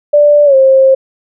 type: tone with pitch glide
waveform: sine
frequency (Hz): 587.3 to 532.4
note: D5 to C5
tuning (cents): 0 to +30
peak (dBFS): -3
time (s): 0.13-0.95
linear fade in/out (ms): 10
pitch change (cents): -170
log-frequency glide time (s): 0.45-0.55
effects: none